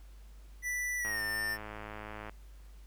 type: tone with pitch glide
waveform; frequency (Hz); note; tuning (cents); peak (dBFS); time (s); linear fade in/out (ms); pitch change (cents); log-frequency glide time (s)
square; 1974 to 1799.7; B6 to A6; -1 to +39; -33; 0.62-1.58; 50; -160; 0.98-1.22
type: click train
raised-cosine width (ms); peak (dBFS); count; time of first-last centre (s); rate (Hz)
0.5; -28; 133; 1.05-2.295; 106
effects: added 50 Hz sine -49 dBFS peak until 2.86 s + pink hiss -65 dBFS RMS until 2.86 s